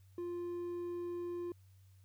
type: tone with hard clipping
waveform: sine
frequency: 349.2 Hz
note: F4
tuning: in tune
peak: -39 dBFS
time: 0.18-1.52 s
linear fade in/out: 2 ms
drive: 3 dB
effects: added 95 Hz sine -59 dBFS peak until 2.04 s + white hiss -75 dBFS RMS until 2.04 s